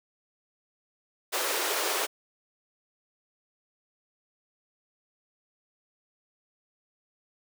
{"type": "high-pass noise", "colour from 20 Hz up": "pink", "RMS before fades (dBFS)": -29, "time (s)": [1.32, 2.07], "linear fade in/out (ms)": 20, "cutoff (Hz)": 350, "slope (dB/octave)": 48, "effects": []}